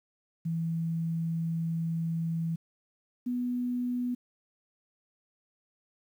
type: tone pair in turn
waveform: sine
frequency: 164.81 / 246.2 Hz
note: E3 / B3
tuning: 0 / -5 cents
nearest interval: perfect fifth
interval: 695 cents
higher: second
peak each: -28 dBFS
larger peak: neither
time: 0.45-2.56 / 3.26-4.15 s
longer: first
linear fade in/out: 10 ms
effects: 10-bit